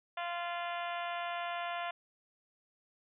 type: harmonic tone with a mistuned harmonic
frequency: 346.5 Hz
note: F4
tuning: 14 cents flat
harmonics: 2 / 3 / 4 / 5 / 6 / 7 / 8 / 9 / 10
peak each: -38 / -42 / -44 / -46 / -48 / -49 / -50 / -51 / -52 dBFS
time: 0.17-1.91 s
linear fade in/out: 5 ms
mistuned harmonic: 9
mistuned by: -49 cents
effects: none